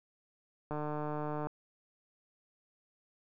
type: click train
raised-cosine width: 1 ms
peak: -24 dBFS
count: 115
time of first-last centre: 0.71-1.47 s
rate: 150 Hz
effects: none